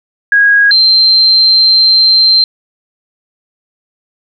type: tone pair in turn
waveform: sine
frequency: 1646 / 4135 Hz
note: G#6 / C8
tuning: -16 / -21 cents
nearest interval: octave + major third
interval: 1595 cents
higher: second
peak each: -4 dBFS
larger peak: neither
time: 0.32-0.71 / 0.71-2.44 s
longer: second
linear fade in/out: 2 ms
effects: none